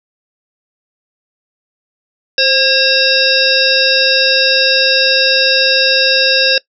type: harmonic tone with a mistuned harmonic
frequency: 542 Hz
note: C#5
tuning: 39 cents flat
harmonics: 1 / 3 / 5 / 7 / 9 / 10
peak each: -16 / -16 / -16 / -16 / -16 / -16 dBFS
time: 2.38-6.58 s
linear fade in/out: 2 ms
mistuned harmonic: 1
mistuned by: -53 cents
effects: noise-tail reverb RT60 0.1 s tail -21 dB re dry